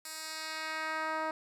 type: tone with band-pass filter sweep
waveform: 10% pulse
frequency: 315.4 Hz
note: D#4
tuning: 24 cents sharp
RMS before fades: -37 dBFS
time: 0.05-1.31 s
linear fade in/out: 2 ms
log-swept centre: 9100 to 820 Hz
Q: 0.87
effects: none